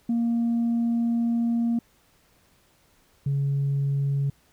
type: tone pair in turn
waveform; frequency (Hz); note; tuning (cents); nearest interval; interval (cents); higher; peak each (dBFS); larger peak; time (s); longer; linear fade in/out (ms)
sine; 233.6 / 139.58; A#3 / C#3; +4 / +12; major sixth; 892; first; -19 / -20; first; 0.09-1.79 / 3.26-4.3; first; 5
effects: tanh soft clip ceiling -19 dBFS + pink hiss -62 dBFS RMS until 4.52 s